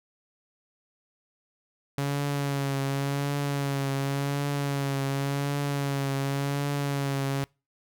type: tone with vibrato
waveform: sawtooth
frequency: 140 Hz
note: C#3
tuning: 18 cents sharp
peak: -22 dBFS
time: 1.98-7.44 s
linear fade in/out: 0 ms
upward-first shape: triangle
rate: 0.9 Hz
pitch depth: 40 cents each way
effects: noise-tail reverb RT60 0.3 s tail -26 dB re dry